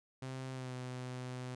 sawtooth tone with pitch glide, 130.81 to 126.5 Hz, C3 to B2, 0 to +42 cents, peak -37 dBFS, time 0.22-1.55 s, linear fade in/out 5 ms, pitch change -58 cents, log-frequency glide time 0.52-0.74 s, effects resampled to 22050 Hz

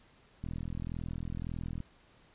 click train, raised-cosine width 5 ms, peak -26 dBFS, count 58, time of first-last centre 0.44-1.804 s, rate 41.8 Hz, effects pink hiss -63 dBFS RMS until 2.34 s + resampled to 8000 Hz

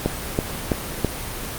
click train, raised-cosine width 2 ms, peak -5 dBFS, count 4, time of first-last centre 0.06-1.047 s, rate 3.04 Hz, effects pink hiss -30 dBFS RMS until 1.58 s + Opus 24 kbps

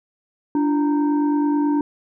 sine tone with frequency modulation, 291.9 Hz, D4, 10 cents flat, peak -16 dBFS, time 0.55-1.81 s, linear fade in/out 2 ms, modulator 633 Hz, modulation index 0.56, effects none

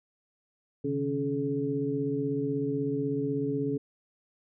sine tone cluster, 134.3 / 150.5 / 278.8 / 426.9 Hz, C3 / D3 / C#4 / G#4, +46 / +43 / +10 / +48 cents, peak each -36 / -37 / -30 / -31 dBFS, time 0.84-3.78 s, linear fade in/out 10 ms, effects none

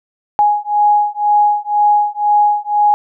sine beating tone pair, 830.6 / 832.6 Hz, G#5 / G#5, 0 / +4 cents, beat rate 2 Hz, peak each -13 dBFS, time 0.39-2.94 s, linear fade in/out 0 ms, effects none

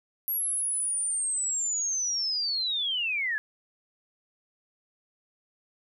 sine linear sweep, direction down, 11600 to 1661.2 Hz, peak -26 dBFS, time 0.28-3.38 s, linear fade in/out 0 ms, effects 11-bit

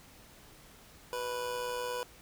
25% pulse tone with amplitude modulation, 493 Hz, B4, 3 cents flat, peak -28 dBFS, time 1.13-2.03 s, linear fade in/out 0 ms, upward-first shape sine, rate 117 Hz, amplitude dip 50%, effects pink hiss -56 dBFS RMS until 2.21 s

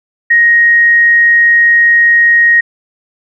sine tone, 1875 Hz, A#6, 10 cents sharp, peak -4 dBFS, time 0.3-2.61 s, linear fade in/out 10 ms, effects none

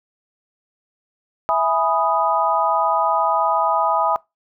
sine chord, E major seventh, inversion none, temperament equal, 659.3 / 830.6 / 987.8 / 1244.5 Hz, E5 / G#5 / B5 / D#6, 0 / 0 / 0 / 0 cents, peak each -21 dBFS, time 1.49-4.16 s, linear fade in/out 0 ms, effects noise-tail reverb RT60 0.2 s tail -22 dB re dry

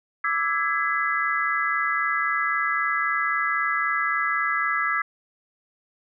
sine chord, E dominant seventh, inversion third, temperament equal with one note detuned, 1174.7 / 1318.5 / 1661.2 / 2015 Hz, D6 / E6 / G#6 / B6, 0 / 0 / 0 / +34 cents, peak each -29 / -26 / -26 / -27 dBFS, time 0.24-5.02 s, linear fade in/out 5 ms, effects none

